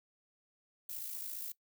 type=noise with amplitude modulation; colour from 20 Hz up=violet; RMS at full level=-40 dBFS; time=0.89-1.52 s; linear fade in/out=5 ms; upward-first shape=sine; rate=54.7 Hz; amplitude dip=50%; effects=noise-tail reverb RT60 0.1 s tail -20 dB re dry